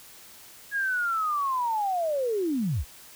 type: linear sweep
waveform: sine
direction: down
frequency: 1668 to 43.37 Hz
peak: -24 dBFS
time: 0.71-2.85 s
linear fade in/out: 50 ms
effects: white hiss -49 dBFS RMS until 3.15 s